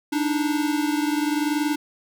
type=tone pair together; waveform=square; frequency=293.1 / 313.8 Hz; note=D4 / D#4; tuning=-3 / +15 cents; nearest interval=minor second; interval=118 cents; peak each=-23 / -27 dBFS; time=0.12-1.76 s; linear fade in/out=10 ms; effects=none